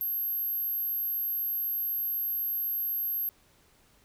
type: tone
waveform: sine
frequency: 12544 Hz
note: G9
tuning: in tune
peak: -28 dBFS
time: 0.01-3.29 s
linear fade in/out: 0 ms
effects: pink hiss -63 dBFS RMS until 4.04 s